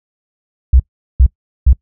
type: tone bursts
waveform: sine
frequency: 63.3 Hz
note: B1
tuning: 43 cents sharp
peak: -3 dBFS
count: 3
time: 0.73-1.731 s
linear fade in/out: 5 ms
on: 67 ms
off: 400 ms
effects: noise-tail reverb RT60 0.1 s tail -23 dB re dry